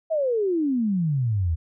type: exponential sweep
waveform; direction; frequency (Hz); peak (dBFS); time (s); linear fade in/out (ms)
sine; down; 663 to 76.7; -20; 0.1-1.56; 20
effects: none